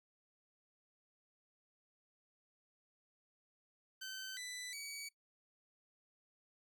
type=tone with pitch steps; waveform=15% pulse; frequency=1537 / 1990 / 2269 Hz; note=G6 / B6 / C#7; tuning=-35 / +13 / +40 cents; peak=-38 dBFS; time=4.01-5.09 s; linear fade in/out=10 ms; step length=360 ms; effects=noise-tail reverb RT60 0.1 s tail -19 dB re dry